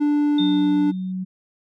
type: tone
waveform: triangle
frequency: 293.7 Hz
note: D4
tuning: in tune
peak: -14 dBFS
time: 0-0.92 s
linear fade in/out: 20 ms
type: tone with exponential decay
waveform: sine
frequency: 3633 Hz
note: A#7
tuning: 45 cents flat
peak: -24 dBFS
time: 0.38-1.12 s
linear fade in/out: 5 ms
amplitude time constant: 160 ms
type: tone with pitch glide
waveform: sine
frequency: 184.8 to 186.09 Hz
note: F#3 to F#3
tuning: -2 to +10 cents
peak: -24 dBFS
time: 0.39-1.25 s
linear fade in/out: 20 ms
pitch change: +12 cents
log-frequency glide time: 0.61-1.05 s
effects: none